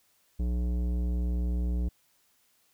triangle tone with tanh clipping, 60.2 Hz, B1, 44 cents flat, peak -28 dBFS, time 0.39-1.89 s, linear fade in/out 10 ms, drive 18 dB, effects white hiss -68 dBFS RMS until 2.73 s

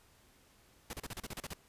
pink noise bursts, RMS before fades -42 dBFS, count 10, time 0.9-1.535 s, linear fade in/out 2 ms, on 32 ms, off 35 ms, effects pink hiss -65 dBFS RMS until 1.68 s + resampled to 32000 Hz

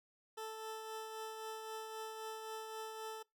20% pulse tone with tremolo, 440 Hz, A4, in tune, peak -37 dBFS, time 0.37-3.23 s, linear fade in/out 10 ms, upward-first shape triangle, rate 3.8 Hz, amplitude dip 40%, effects noise-tail reverb RT60 0.2 s tail -24 dB re dry

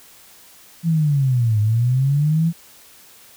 sine linear two-way sweep, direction down then up, 169.7 to 103.83 to 169.7 Hz, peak -14 dBFS, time 0.83-2.53 s, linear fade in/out 50 ms, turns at 1.6 s, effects white hiss -47 dBFS RMS until 3.36 s

